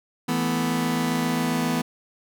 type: chord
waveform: sawtooth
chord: E suspended fourth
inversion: none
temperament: just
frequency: 164.81 / 219.8 / 247.2 Hz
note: E3 / A3 / B3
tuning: 0 / -2 / +2 cents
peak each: -23 / -25 / -20 dBFS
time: 0.28-1.82 s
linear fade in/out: 10 ms
effects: none